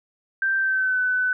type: tone with pitch glide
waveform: sine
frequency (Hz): 1568 to 1504.1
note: G6 to F#6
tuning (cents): 0 to +28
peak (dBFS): -19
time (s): 0.42-1.33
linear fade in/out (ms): 2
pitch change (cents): -72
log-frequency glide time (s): 0.58-1
effects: none